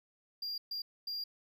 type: tone bursts at uneven times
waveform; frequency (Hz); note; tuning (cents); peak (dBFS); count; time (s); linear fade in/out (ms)
triangle; 4786; D8; +32; -35; 3; 0.42-0.58 / 0.71-0.82 / 1.07-1.24; 5
effects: none